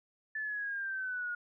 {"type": "exponential sweep", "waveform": "sine", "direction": "down", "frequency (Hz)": [1753, 1432], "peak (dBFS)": -34, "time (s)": [0.35, 1.35], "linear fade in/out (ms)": 5, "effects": []}